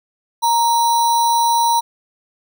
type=tone with sample-and-hold; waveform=sine; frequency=932.3 Hz; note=A#5; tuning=in tune; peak=-12 dBFS; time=0.42-1.81 s; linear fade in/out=20 ms; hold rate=4900 Hz; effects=none